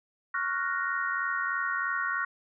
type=chord; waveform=sine; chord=Gb major seventh; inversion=second; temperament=equal; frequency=1108.7 / 1396.9 / 1480 / 1864.7 Hz; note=Db6 / F6 / Gb6 / Bb6; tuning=0 / 0 / 0 / 0 cents; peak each=-33 dBFS; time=0.34-2.25 s; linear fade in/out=5 ms; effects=none